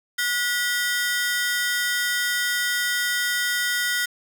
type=ring-modulated tone; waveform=sawtooth; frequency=1700 Hz; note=G#6; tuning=40 cents sharp; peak=-15 dBFS; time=0.18-4.06 s; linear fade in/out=10 ms; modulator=248 Hz; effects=7-bit